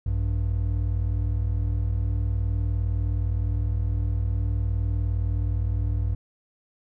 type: tone pair together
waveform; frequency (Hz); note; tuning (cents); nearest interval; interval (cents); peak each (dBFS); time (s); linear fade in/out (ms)
triangle; 58.25 / 97.8; A#1 / G2; -1 / -4; major sixth; 897; -23; 0.06-6.15; 5
effects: none